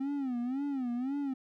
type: tone with vibrato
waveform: triangle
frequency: 261.6 Hz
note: C4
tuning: in tune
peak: -29 dBFS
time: 0-1.34 s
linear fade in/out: 10 ms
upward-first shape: sine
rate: 1.9 Hz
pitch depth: 160 cents each way
effects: none

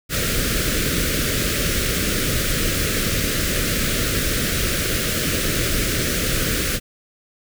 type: band-stop noise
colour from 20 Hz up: pink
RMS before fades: -21 dBFS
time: 0.09-6.8 s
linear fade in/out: 50 ms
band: 590 to 1300 Hz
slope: 48 dB/octave
effects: none

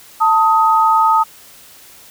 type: tone pair together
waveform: sine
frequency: 889 / 1258.1 Hz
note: A5 / D#6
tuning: +18 / +19 cents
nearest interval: tritone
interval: 601 cents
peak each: -12 dBFS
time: 0.2-1.24 s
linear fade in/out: 20 ms
effects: white hiss -42 dBFS RMS until 2.1 s

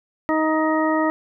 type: harmonic tone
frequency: 314 Hz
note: D#4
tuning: 16 cents sharp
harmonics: 1 / 2 / 3 / 4 / 6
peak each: -20 / -23 / -25 / -26 / -28 dBFS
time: 0.29-1.1 s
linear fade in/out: 0 ms
effects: none

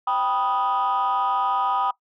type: chord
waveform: sine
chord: G augmented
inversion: none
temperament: equal with one note detuned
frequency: 784 / 982.1 / 1244.5 Hz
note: G5 / B5 / D#6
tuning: 0 / -10 / 0 cents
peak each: -23 dBFS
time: 0.07-1.91 s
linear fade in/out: 5 ms
effects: noise-tail reverb RT60 0.1 s tail -19 dB re dry + tanh soft clip ceiling -15 dBFS

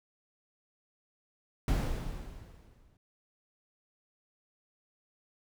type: noise with exponential decay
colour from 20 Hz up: brown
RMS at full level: -26 dBFS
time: 1.68-2.97 s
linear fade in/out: 2 ms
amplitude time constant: 280 ms
effects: none

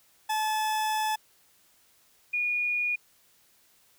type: tone pair in turn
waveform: 40% pulse / sine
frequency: 864 / 2444 Hz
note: A5 / D#7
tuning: -32 / -32 cents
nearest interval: octave + tritone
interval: 1800 cents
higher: second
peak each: -25 dBFS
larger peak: neither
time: 0.29-1.16 / 2.33-2.96 s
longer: first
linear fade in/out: 10 ms
effects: white hiss -63 dBFS RMS until 3.98 s

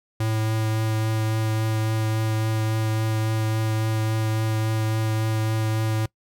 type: tone with vibrato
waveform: square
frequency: 110 Hz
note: A2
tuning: in tune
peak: -22 dBFS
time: 0.2-6.06 s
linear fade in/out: 5 ms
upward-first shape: triangle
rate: 3.6 Hz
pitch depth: 12 cents each way
effects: noise-tail reverb RT60 0.1 s tail -23 dB re dry

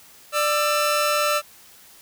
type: tone pair together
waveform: sawtooth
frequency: 592.8 / 1334 Hz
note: D5 / E6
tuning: +16 / +20 cents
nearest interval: octave + major second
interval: 1404 cents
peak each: -18 dBFS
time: 0.32-1.42 s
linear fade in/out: 50 ms
effects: white hiss -49 dBFS RMS until 2.01 s

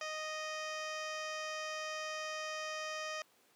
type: tone with low-pass filter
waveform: 15% pulse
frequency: 621 Hz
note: D#5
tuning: 3 cents flat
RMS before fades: -41 dBFS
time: 0.01-3.22 s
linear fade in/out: 2 ms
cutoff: 5000 Hz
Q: 2.3
effects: pink hiss -68 dBFS RMS until 3.55 s + high-pass 300 Hz 12 dB/octave

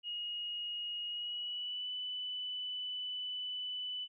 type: tone with pitch glide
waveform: sine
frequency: 2878 to 2990 Hz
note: F#7 to F#7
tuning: -49 to +17 cents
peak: -37 dBFS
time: 0.03-4.08 s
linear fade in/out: 50 ms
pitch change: +66 cents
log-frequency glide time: 1.07-1.91 s
effects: none

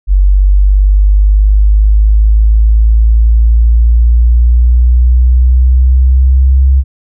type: exponential sweep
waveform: sine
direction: up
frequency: 47.4 to 66.8 Hz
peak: -3 dBFS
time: 0.07-6.84 s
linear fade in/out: 50 ms
effects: none

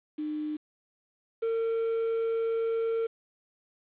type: tone pair in turn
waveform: sine / triangle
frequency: 303.5 / 454.7 Hz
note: D#4 / A#4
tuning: -43 / -43 cents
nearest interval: perfect fifth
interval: 700 cents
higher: second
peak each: -30 / -24 dBFS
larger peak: second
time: 0.18-0.57 / 1.42-3.07 s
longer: second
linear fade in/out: 10 ms
effects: resampled to 8000 Hz + 9-bit

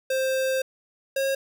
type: tone pair in turn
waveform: square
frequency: 526 / 541.7 Hz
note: C5 / C#5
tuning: +9 / -40 cents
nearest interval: minor second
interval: 51 cents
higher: second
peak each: -23 dBFS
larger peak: neither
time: 0.1-0.62 / 1.16-1.35 s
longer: first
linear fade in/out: 5 ms
effects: none

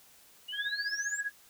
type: exponential sweep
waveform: sine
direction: up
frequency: 2838 to 7902 Hz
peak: -37 dBFS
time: 0.48-1.21 s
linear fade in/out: 10 ms
type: tone with tremolo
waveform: sine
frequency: 1661.2 Hz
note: G#6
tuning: in tune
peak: -28 dBFS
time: 0.52-1.32 s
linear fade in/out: 50 ms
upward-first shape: triangle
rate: 15 Hz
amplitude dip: 95%
effects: white hiss -59 dBFS RMS until 1.49 s

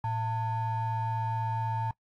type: ring-modulated tone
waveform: triangle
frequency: 392 Hz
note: G4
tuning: in tune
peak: -23 dBFS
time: 0.04-1.91 s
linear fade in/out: 2 ms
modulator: 504 Hz
effects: noise-tail reverb RT60 0.1 s tail -24 dB re dry + AAC 64 kbps

